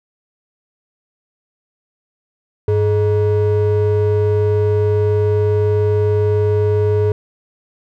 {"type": "ring-modulated tone", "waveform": "triangle", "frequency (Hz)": 261.6, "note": "C4", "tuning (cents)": 0, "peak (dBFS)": -7, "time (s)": [2.68, 7.12], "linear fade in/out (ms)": 2, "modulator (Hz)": 162, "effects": []}